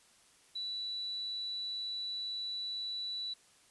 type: tone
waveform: sine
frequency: 3951 Hz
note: B7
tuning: in tune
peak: -36 dBFS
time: 0.55-3.34 s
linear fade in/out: 10 ms
effects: white hiss -64 dBFS RMS until 3.7 s + resampled to 24000 Hz